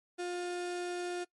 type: tone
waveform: 35% pulse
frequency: 354.3 Hz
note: F4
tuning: 25 cents sharp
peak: -33 dBFS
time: 0.18-1.25 s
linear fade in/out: 20 ms
effects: noise-tail reverb RT60 0.1 s tail -22 dB re dry + MP3 48 kbps